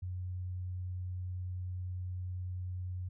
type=tone; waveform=sine; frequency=91 Hz; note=F#2; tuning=28 cents flat; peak=-36 dBFS; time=0.02-3.09 s; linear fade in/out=10 ms; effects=none